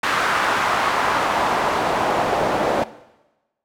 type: noise with band-pass filter sweep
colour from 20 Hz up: pink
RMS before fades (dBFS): -20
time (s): 0.03-2.84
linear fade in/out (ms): 5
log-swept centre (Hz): 1400 to 610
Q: 1.4
effects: noise-tail reverb RT60 1.0 s tail -17 dB re dry